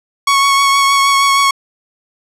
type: tone with vibrato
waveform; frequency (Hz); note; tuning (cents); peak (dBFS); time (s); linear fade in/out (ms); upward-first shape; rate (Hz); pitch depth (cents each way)
sawtooth; 1108; C#6; -1; -5; 0.27-1.51; 5; triangle; 6.4; 20
effects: low-pass 10000 Hz 12 dB/octave